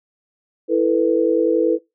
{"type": "chord", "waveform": "sine", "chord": "E suspended fourth", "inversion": "none", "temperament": "equal with one note detuned", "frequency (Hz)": [329.6, 443.3, 493.9], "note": ["E4", "A4", "B4"], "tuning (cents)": [0, 13, 0], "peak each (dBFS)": -18, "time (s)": [0.68, 1.79], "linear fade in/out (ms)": 50, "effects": ["noise-tail reverb RT60 0.2 s tail -21 dB re dry"]}